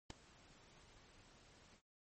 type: noise with ADSR envelope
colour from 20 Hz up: pink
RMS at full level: -44 dBFS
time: 0.1-1.82 s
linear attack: 4 ms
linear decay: 7 ms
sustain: -21 dB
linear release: 78 ms
effects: MP3 32 kbps